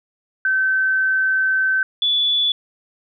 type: tone pair in turn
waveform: sine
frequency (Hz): 1538 / 3446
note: G6 / A7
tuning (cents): -33 / -37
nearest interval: octave + major second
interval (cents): 1396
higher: second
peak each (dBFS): -15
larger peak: neither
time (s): 0.45-1.83 / 2.02-2.52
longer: first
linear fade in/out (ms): 2
effects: none